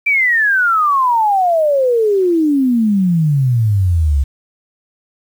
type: exponential sweep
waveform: sine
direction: down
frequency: 2369 to 66.5 Hz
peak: -10 dBFS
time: 0.06-4.24 s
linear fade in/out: 10 ms
effects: 7-bit